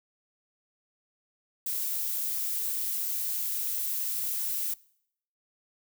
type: noise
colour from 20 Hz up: violet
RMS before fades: -31 dBFS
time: 1.66-4.74 s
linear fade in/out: 5 ms
effects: noise-tail reverb RT60 0.7 s tail -23 dB re dry